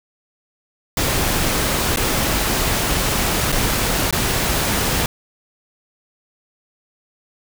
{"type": "noise with dropouts", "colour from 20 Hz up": "pink", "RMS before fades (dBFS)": -19, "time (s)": [0.97, 5.06], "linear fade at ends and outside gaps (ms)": 2, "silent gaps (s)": [[1.961, 1.971], [3.52, 3.524], [4.109, 4.126]], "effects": []}